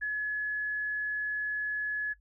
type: tone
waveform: sine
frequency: 1700 Hz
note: G#6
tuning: 40 cents sharp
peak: -29 dBFS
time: 0.01-2.14 s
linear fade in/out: 20 ms
effects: noise-tail reverb RT60 0.1 s tail -23 dB re dry + added 50 Hz sine -60 dBFS peak until 2.2 s